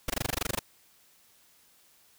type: noise bursts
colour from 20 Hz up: pink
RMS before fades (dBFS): -28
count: 13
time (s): 0.08-0.592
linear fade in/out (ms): 5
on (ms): 20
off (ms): 21
effects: white hiss -62 dBFS RMS until 2.18 s